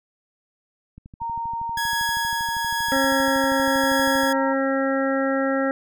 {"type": "click train", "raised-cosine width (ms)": 5, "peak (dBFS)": -29, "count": 42, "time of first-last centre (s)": [0.98, 4.234], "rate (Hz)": 12.6}
{"type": "tone", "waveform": "sine", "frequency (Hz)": 925, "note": "A#5", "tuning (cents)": -14, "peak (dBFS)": -25, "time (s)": [1.2, 4.54], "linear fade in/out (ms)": 20}
{"type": "tone with tremolo", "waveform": "sawtooth", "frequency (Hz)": 1668, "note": "G#6", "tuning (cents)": 7, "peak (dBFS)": -19, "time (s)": [1.77, 4.33], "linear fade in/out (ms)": 5, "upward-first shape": "triangle", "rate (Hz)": 1, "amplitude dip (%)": 40}
{"type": "harmonic tone", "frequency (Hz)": 270, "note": "C#4", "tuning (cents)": -45, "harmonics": [1, 2, 3, 5, 6, 7], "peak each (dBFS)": [-23, -23, -32, -29, -32, -32], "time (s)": [2.92, 5.71], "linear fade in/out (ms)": 0}
{"effects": []}